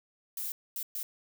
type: noise bursts at uneven times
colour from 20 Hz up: violet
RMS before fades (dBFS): -36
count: 3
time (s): 0.37-0.52 / 0.76-0.83 / 0.95-1.03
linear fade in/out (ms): 2
effects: none